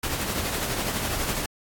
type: noise with tremolo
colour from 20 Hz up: pink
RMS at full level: -26 dBFS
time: 0.03-1.46 s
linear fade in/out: 5 ms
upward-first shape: triangle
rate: 12 Hz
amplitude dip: 45%
effects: AAC 64 kbps